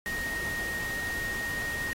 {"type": "tone in noise", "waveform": "sine", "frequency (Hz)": 1864.7, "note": "A#6", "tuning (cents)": 0, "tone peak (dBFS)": -31, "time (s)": [0.06, 1.93], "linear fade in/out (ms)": 0, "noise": "pink", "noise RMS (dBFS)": -39, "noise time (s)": [0.06, 1.93], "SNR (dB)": 5, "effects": ["AAC 48 kbps"]}